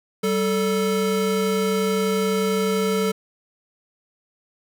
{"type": "tone pair together", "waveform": "square", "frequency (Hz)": [193.08, 440], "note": ["G3", "A4"], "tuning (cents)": [-26, 0], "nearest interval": "octave + major second", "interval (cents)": 1426, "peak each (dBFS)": [-24, -22], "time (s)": [0.23, 3.12], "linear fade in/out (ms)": 10, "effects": []}